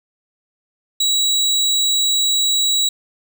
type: tone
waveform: 30% pulse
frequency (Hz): 3890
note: B7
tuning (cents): -27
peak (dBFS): -12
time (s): 1-2.89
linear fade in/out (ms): 5
effects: none